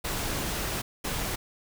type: noise bursts at uneven times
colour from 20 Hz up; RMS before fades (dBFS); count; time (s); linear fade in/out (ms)
pink; -31; 2; 0.04-0.82 / 1.04-1.36; 10
effects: none